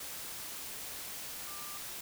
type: tone in noise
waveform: sine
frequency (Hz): 1188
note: D6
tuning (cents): +20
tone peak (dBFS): -49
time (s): 1.47-1.78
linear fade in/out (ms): 5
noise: white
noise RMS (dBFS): -43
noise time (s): 0-2.01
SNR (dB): -9
effects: none